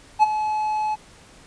triangle tone with ADSR envelope, 856 Hz, A5, 48 cents flat, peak -7 dBFS, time 0.19-0.96 s, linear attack 39 ms, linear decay 21 ms, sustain -12 dB, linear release 25 ms, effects pink hiss -49 dBFS RMS until 1.46 s + resampled to 22050 Hz

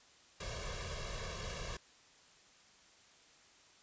pink noise with comb filter, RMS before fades -42 dBFS, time 0.4-1.77 s, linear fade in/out 5 ms, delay 1.8 ms, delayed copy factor +1, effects white hiss -63 dBFS RMS until 3.82 s + resampled to 16000 Hz

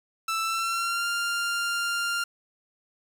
sawtooth tone with pitch glide, 1324 to 1395.5 Hz, E6 to F6, +7 to -2 cents, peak -22 dBFS, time 0.28-2.24 s, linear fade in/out 5 ms, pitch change +91 cents, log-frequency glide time 0.42-1.07 s, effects low-pass 12000 Hz 12 dB/octave + 8-bit

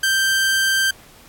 sawtooth tone, 1568 Hz, G6, in tune, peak -12 dBFS, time 0.03-0.91 s, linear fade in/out 5 ms, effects pink hiss -47 dBFS RMS until 1.28 s + AAC 64 kbps

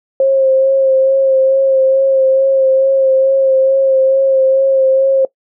sine tone with vibrato, 534 Hz, C5, 35 cents sharp, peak -7 dBFS, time 0.2-5.25 s, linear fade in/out 2 ms, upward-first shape sine, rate 2.3 Hz, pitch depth 19 cents each way, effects noise-tail reverb RT60 0.1 s tail -20 dB re dry

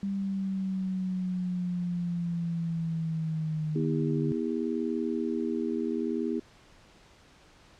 sine linear sweep, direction down, 197.9 to 146.83 Hz, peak -28 dBFS, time 0.03-4.32 s, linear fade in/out 0 ms
harmonic tone, 80.6 Hz, E2, 38 cents flat, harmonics 3 / 4 / 5, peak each -31 / -32 / -33 dBFS, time 3.75-6.4 s, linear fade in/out 10 ms
effects pink hiss -57 dBFS RMS until 7.79 s + low-pass 6000 Hz 12 dB/octave

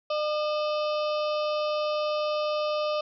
harmonic tone with a mistuned harmonic, 604 Hz, D5, 48 cents sharp, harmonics 1 / 2 / 4 / 5 / 6 / 7 / 8 / 9, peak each -26 / -32 / -40 / -41 / -44 / -47 / -43 / -47 dBFS, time 0.1-3.01 s, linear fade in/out 5 ms, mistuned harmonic 4, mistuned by +120 cents, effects none

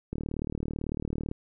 click train, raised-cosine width 3 ms, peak -19 dBFS, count 46, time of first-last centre 0.13-1.314 s, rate 38 Hz, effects none

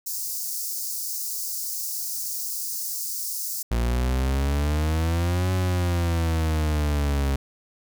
white high-pass noise, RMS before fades -30 dBFS, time 0.06-3.63 s, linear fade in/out 10 ms, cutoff 4800 Hz, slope 48 dB/octave
40% pulse exponential two-way sweep, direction up then down, 57 to 93.3 to 68.2 Hz, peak -20 dBFS, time 3.71-7.36 s, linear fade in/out 5 ms, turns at 5.53 s
effects none

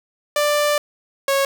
sawtooth tone pair in turn, 590 / 550.1 Hz, D5 / C#5, +8 / -13 cents, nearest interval minor second, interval 121 cents, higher first, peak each -12 dBFS, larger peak neither, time 0.36-0.78 / 1.28-1.45 s, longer first, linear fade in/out 2 ms, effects none

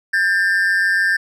triangle tone pair together, 1600 / 1787 Hz, G6 / A6, +35 / +26 cents, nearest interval major second, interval 191 cents, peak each -15 dBFS, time 0.13-1.17 s, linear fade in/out 10 ms, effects none

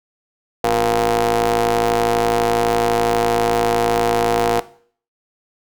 sawtooth ring-modulated tone, 112.2 Hz, A2, 34 cents sharp, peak -8 dBFS, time 0.64-4.6 s, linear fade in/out 0 ms, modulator 587 Hz, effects noise-tail reverb RT60 0.5 s tail -17 dB re dry

